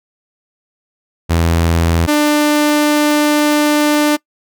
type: tone pair in turn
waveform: sawtooth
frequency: 83.5 / 297.6 Hz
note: E2 / D4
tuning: +23 / +23 cents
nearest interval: octave + minor seventh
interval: 2200 cents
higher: second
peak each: -7 / -6 dBFS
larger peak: second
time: 1.29-2.07 / 2.07-4.17 s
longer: second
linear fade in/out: 20 ms
effects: noise-tail reverb RT60 0.1 s tail -23 dB re dry